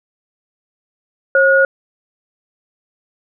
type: tone pair together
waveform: sine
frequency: 541 / 1444.3 Hz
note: C#5 / F#6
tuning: -42 / -42 cents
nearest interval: octave + perfect fourth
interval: 1700 cents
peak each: -11 dBFS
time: 1.35-1.65 s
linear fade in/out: 2 ms
effects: none